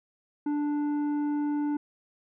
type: tone with tanh clipping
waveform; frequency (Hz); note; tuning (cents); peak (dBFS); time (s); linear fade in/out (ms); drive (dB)
sine; 293.7; D4; 0; -27; 0.46-1.77; 5; 8
effects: none